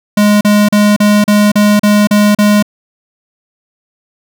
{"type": "tone bursts", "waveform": "square", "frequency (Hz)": 207.7, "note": "G#3", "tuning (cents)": 0, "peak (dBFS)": -6, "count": 9, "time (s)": [0.17, 2.626], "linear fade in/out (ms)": 5, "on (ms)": 240, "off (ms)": 37, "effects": []}